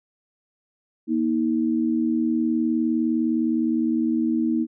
sine tone pair together, 237.6 / 317.2 Hz, A#3 / D#4, +33 / +33 cents, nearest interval perfect fourth, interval 500 cents, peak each -22 dBFS, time 1.07-4.67 s, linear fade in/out 50 ms, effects none

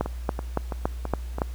two click trains, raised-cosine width 1 ms, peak -9 / -16 dBFS, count 6 / 5, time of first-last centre 0.01-1.418 / 0.06-1.385 s, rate 3.55 / 3.02 Hz, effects added 60 Hz sine -31 dBFS peak until 1.54 s + pink hiss -51 dBFS RMS until 1.54 s

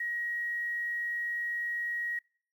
sine tone with quantisation, 1896 Hz, A#6, 29 cents sharp, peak -31 dBFS, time 0-2.19 s, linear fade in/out 5 ms, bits 10, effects noise-tail reverb RT60 0.5 s tail -25 dB re dry

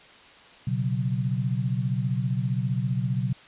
sine chord, B suspended second, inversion none, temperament equal, 123.47 / 138.59 / 185 Hz, B2 / C#3 / F#3, 0 / 0 / 0 cents, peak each -26 / -28 / -30 dBFS, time 0.67-3.33 s, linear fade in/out 5 ms, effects white hiss -50 dBFS RMS until 3.47 s + resampled to 8000 Hz

